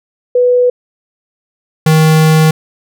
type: tone pair in turn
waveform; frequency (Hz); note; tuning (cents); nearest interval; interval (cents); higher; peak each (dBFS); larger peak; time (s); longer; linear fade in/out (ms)
sine / square; 493.9 / 157.42; B4 / D#3; 0 / +21; octave + minor sixth; 1979; first; -6; neither; 0.35-0.7 / 1.86-2.51; second; 5
effects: none